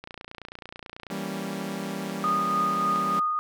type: click train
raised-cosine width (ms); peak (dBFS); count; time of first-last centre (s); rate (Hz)
0.3; -23; 32; 0.04-1.102; 29.2
type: chord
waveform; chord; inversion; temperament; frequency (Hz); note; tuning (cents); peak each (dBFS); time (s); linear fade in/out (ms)
sawtooth; E diminished seventh; none; equal; 164.81 / 196 / 233.1 / 277.2; E3 / G3 / Bb3 / Db4; 0 / 0 / 0 / 0; -34 / -29 / -34 / -34; 1.1-3.2; 10
type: tone with tremolo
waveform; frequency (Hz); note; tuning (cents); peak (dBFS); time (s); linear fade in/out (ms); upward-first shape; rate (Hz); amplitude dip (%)
sine; 1233; D#6; -16; -21; 2.24-3.39; 0; triangle; 3.4; 35
effects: none